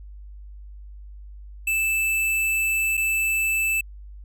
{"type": "tone with dropouts", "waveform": "square", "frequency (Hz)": 2637, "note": "E7", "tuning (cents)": 0, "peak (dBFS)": -21, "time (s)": [1.67, 3.81], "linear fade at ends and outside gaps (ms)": 5, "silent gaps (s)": [2.971, 2.975], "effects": ["added 50 Hz sine -38 dBFS peak until 4.24 s"]}